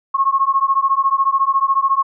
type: beating tone pair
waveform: sine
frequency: 1081 / 1095 Hz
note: C#6 / C#6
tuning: -44 / -22 cents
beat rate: 14 Hz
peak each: -16 dBFS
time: 0.14-2.03 s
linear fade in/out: 10 ms
effects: none